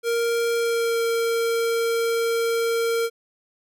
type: tone with pitch glide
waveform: square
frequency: 466.2 to 461.1 Hz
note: A#4 to A#4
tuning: 0 to -19 cents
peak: -21 dBFS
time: 0.03-3.1 s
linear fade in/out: 50 ms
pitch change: -19 cents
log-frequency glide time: 0.56-1.03 s
effects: none